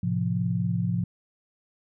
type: chord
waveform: sine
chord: F major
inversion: first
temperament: equal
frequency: 110 / 130.81 / 174.61 Hz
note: A2 / C3 / F3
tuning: 0 / 0 / 0 cents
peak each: -28 / -30 / -26 dBFS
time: 0.03-1.04 s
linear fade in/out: 5 ms
effects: none